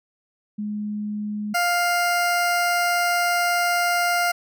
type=tone pair in turn; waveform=sine / 20% pulse; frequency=209.4 / 701.3 Hz; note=G#3 / F5; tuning=+15 / +7 cents; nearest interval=octave + major sixth; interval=2092 cents; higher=second; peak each=-25 / -14 dBFS; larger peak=second; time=0.58-1.54 / 1.54-4.32 s; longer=second; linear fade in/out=10 ms; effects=none